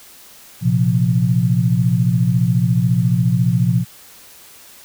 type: chord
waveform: sine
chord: Bb suspended second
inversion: none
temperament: equal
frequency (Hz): 116.54 / 130.81 / 174.61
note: Bb2 / C3 / F3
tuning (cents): 0 / 0 / 0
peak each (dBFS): -17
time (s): 0.61-3.85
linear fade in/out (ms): 50
effects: white hiss -43 dBFS RMS until 4.84 s